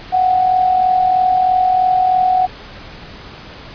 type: tone with amplitude modulation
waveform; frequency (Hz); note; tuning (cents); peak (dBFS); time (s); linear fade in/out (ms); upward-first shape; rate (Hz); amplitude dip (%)
sine; 740; F#5; 0; -8; 0.12-2.47; 20; sine; 43.1; 50
effects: pink hiss -35 dBFS RMS until 3.74 s + resampled to 11025 Hz